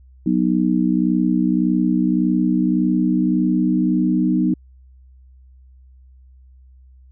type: chord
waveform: sine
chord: B major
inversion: second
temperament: just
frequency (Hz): 185.21 / 246.9 / 308.7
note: F#3 / B3 / D#4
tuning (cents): +2 / 0 / -14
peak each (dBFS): -19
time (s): 0.26-4.54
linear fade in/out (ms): 5
effects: added 64 Hz sine -44 dBFS peak until 7.11 s